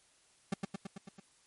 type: tone with echo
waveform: 40% pulse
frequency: 195.2 Hz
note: G3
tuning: 7 cents flat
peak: -29 dBFS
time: 0.52-0.54 s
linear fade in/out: 5 ms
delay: 110 ms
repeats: 6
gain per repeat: -3 dB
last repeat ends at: 1.2 s
effects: white hiss -67 dBFS RMS until 1.46 s + MP3 48 kbps